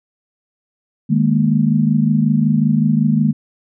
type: chord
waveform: sine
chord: D# suspended fourth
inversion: none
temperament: equal with one note detuned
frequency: 154.04 / 207.7 / 233.1 Hz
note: D#3 / G#3 / A#3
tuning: -17 / 0 / 0 cents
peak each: -16 dBFS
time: 1.09-3.33 s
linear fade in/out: 20 ms
effects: none